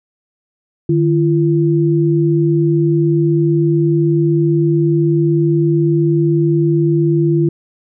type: tone pair together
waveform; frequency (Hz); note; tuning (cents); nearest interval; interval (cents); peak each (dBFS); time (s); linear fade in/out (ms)
sine; 151.48 / 339.5; D#3 / F4; -46 / -49; octave + major second; 1397; -13; 0.89-7.49; 5
effects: none